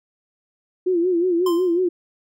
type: tone with vibrato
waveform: sine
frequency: 352.9 Hz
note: F4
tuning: 18 cents sharp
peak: -16 dBFS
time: 0.86-1.89 s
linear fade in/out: 10 ms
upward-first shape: sine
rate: 5.5 Hz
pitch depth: 94 cents each way
type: tone with exponential decay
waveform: square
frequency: 1043 Hz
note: C6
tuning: 6 cents flat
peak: -23 dBFS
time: 1.46-1.8 s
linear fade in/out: 5 ms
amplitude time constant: 73 ms
effects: none